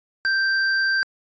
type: tone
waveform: square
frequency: 1568 Hz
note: G6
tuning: in tune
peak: -19 dBFS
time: 0.25-1.03 s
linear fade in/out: 0 ms
effects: resampled to 16000 Hz